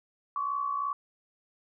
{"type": "tone pair together", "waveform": "sine", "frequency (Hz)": [1073, 1135.9], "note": ["C6", "C#6"], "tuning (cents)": [43, 42], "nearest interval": "minor second", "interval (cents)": 99, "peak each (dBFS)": [-36, -29], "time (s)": [0.36, 0.93], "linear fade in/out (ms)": 2, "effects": []}